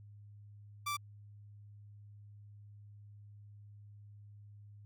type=tone; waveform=sawtooth; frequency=1169 Hz; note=D6; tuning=8 cents flat; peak=-31 dBFS; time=0.86-0.97 s; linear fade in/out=10 ms; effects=added 103 Hz sine -52 dBFS peak until 4.85 s